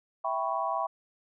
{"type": "chord", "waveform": "sine", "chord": "C# half-diminished seventh", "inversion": "first", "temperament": "equal", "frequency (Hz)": [659.3, 784, 987.8, 1108.7], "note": ["E5", "G5", "B5", "C#6"], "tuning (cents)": [0, 0, 0, 0], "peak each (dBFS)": -33, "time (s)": [0.24, 0.87], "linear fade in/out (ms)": 10, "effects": []}